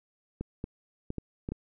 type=clicks; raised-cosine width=3 ms; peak=-21 dBFS; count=6; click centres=0.41 / 0.641 / 1.104 / 1.183 / 1.489 / 1.52 s; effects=none